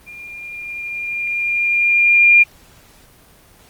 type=tone with level ramp; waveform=sine; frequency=2404 Hz; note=D7; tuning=40 cents sharp; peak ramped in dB=-33 to -5 dBFS; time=0.06-2.44 s; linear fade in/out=20 ms; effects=pink hiss -48 dBFS RMS until 3.69 s + Opus 24 kbps